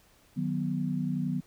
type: chord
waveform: sine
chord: B major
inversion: first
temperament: just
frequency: 154.34 / 185.21 / 246.9 Hz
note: D#3 / F#3 / B3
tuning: -14 / +2 / 0 cents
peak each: -32 dBFS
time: 0.36-1.41 s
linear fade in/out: 20 ms
effects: pink hiss -62 dBFS RMS until 1.46 s